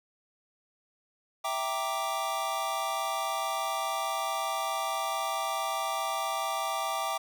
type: chord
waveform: square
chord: E half-diminished seventh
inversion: none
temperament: equal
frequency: 659.3 / 784 / 932.3 / 1174.7 Hz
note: E5 / G5 / Bb5 / D6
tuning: 0 / 0 / 0 / 0 cents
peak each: -37 / -35 / -39 / -34 dBFS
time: 1.44-7.18 s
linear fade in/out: 10 ms
effects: none